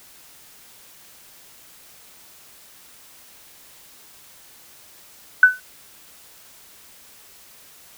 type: tone with exponential decay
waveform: sine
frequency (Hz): 1501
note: F#6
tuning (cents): +24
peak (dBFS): -3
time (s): 5.43-5.6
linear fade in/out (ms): 2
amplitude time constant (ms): 35
effects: white hiss -48 dBFS RMS until 7.97 s